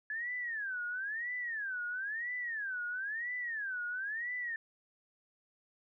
sine tone with vibrato, 1693 Hz, G#6, 33 cents sharp, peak -35 dBFS, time 0.1-4.56 s, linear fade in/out 2 ms, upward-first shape sine, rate 1 Hz, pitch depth 280 cents each way, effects none

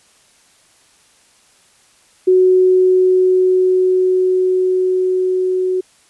sine tone with level ramp, 370 Hz, F#4, in tune, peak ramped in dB -7 to -14 dBFS, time 2.27-5.81 s, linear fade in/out 10 ms, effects white hiss -52 dBFS RMS until 6.09 s + resampled to 24000 Hz

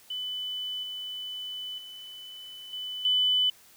sine tone with level steps, 3000 Hz, F#7, 23 cents sharp, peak -31 / -34 / -41 / -33 / -21 dBFS, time 0.1-3.5 s, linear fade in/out 5 ms, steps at 0.83 / 1.78 / 2.73 / 3.05 s, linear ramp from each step 2 ms, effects white hiss -56 dBFS RMS until 3.76 s

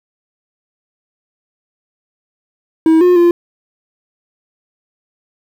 triangle tone with pitch steps, 321.6 / 358.2 / 346.1 Hz, E4 / F4 / F4, -43 / +44 / -16 cents, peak -4 dBFS, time 2.86-3.31 s, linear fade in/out 2 ms, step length 150 ms, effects 7-bit

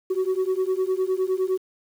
sine beating tone pair, 370 / 379.8 Hz, F#4 / F#4, 0 / +45 cents, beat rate 9.8 Hz, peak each -22 dBFS, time 0.1-1.58 s, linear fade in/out 10 ms, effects tanh soft clip ceiling -18 dBFS + 8-bit

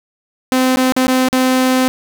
sawtooth tone with dropouts, 257.7 Hz, C4, 26 cents flat, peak -7 dBFS, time 0.52-1.88 s, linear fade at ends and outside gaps 0 ms, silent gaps 0.759-0.771 / 0.922-0.965 / 1.069-1.081 / 1.286-1.329 s, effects none

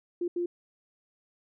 sine tone bursts at uneven times, 349.2 Hz, F4, in tune, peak -27 dBFS, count 2, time 0.21-0.28 / 0.36-0.46 s, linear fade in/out 5 ms, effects none

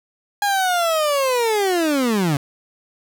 30% pulse linear sweep, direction down, 825 to 134.2 Hz, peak -14 dBFS, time 0.42-2.37 s, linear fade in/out 2 ms, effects none

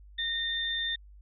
sine tone pair together, 1844 / 3593 Hz, A#6 / A7, -19 / +36 cents, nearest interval octave, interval 1155 cents, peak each -34 / -30 dBFS, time 0.18-0.96 s, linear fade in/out 10 ms, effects added 50 Hz sine -49 dBFS peak until 1.21 s

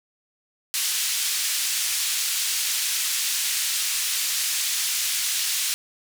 white band-pass noise, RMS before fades -25 dBFS, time 0.74-5.74 s, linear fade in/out 0 ms, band 2400 to 9600 Hz, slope 12 dB/octave, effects none

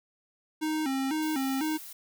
square tone with vibrato, 288.6 Hz, D4, 30 cents flat, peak -28 dBFS, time 0.61-1.78 s, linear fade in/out 20 ms, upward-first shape square, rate 2 Hz, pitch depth 130 cents each way
blue noise, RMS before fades -44 dBFS, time 1.22-1.93 s, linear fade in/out 5 ms
effects none

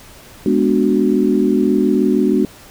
sine chord, G# half-diminished seventh, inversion none, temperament equal, 207.7 / 246.9 / 293.7 / 370 Hz, G#3 / B3 / D4 / F#4, 0 / 0 / 0 / 0 cents, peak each -17 dBFS, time 0.46-2.45 s, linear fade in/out 2 ms, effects pink hiss -41 dBFS RMS until 2.7 s

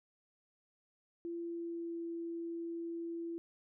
sine tone with pitch glide, 339.9 to 336 Hz, F4 to E4, -47 to +33 cents, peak -38 dBFS, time 1.25-3.38 s, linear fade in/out 0 ms, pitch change -20 cents, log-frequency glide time 1.38-2.03 s, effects none

